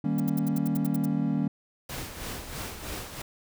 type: chord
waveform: triangle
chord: Eb dominant seventh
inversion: none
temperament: equal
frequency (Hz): 155.56 / 196 / 233.1 / 277.2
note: Eb3 / G3 / Bb3 / Db4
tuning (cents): 0 / 0 / 0 / 0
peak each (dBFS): -28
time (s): 0.04-1.48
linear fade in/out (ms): 5
type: noise bursts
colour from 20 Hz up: violet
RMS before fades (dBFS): -37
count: 10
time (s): 0.18-1.057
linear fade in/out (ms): 5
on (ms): 22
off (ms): 73
type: noise with tremolo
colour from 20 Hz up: pink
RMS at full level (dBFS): -35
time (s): 1.89-3.22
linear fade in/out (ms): 5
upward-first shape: sine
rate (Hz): 3.1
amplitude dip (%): 55
effects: none